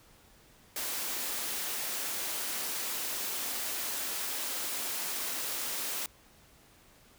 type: high-pass noise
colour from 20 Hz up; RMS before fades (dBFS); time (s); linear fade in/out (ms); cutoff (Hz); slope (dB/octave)
white; -35; 0.76-6.06; 2; 220; 24
effects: pink hiss -60 dBFS RMS until 7.18 s